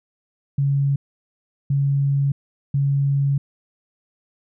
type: tone bursts at uneven times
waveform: sine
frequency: 139.6 Hz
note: C#3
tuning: 13 cents sharp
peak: -16 dBFS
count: 3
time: 0.58-0.96 / 1.7-2.32 / 2.74-3.38 s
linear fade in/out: 5 ms
effects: none